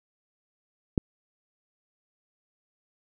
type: click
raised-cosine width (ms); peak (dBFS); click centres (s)
3; -9; 0.978
effects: none